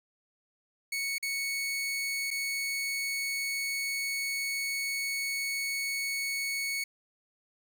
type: tone with dropouts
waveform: sawtooth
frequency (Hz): 2217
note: C#7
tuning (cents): 0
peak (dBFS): -27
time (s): 0.92-6.84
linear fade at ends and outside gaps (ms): 5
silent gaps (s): 1.183-1.226 / 2.306-2.311
effects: none